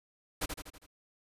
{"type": "noise with echo", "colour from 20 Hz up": "pink", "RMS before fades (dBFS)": -33, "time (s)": [0.41, 0.46], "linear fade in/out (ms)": 10, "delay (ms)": 81, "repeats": 5, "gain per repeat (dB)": -5, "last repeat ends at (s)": 0.865, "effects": ["resampled to 32000 Hz"]}